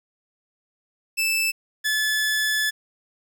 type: tone pair in turn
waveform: sawtooth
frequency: 2637 / 1726.2 Hz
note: E7 / A6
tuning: 0 / -34 cents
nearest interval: perfect fifth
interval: 734 cents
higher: first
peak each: -17 dBFS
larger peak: neither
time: 1.17-1.52 / 1.84-2.71 s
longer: second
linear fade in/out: 20 ms
effects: 9-bit